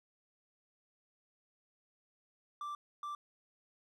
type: tone bursts at uneven times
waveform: triangle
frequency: 1174.7 Hz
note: D6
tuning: in tune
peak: -37 dBFS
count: 2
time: 2.61-2.75 / 3.03-3.15 s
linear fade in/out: 2 ms
effects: none